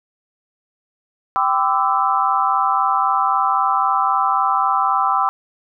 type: chord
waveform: sine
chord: E minor seventh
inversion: first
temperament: equal with one note detuned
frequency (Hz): 784 / 1010.9 / 1174.7 / 1318.5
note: G5 / B5 / D6 / E6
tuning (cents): 0 / +40 / 0 / 0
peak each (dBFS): -20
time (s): 1.36-5.29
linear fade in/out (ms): 0
effects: none